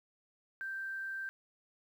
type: tone with quantisation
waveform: sine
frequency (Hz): 1568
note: G6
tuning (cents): 0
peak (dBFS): -37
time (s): 0.61-1.29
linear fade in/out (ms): 0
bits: 11
effects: none